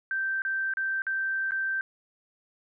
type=tone with dropouts; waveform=sine; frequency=1562 Hz; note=G6; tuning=7 cents flat; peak=-26 dBFS; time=0.11-1.81 s; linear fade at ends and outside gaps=1 ms; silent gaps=0.42-0.45 / 0.737-0.771 / 1.02-1.067 / 1.509-1.519 s; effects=none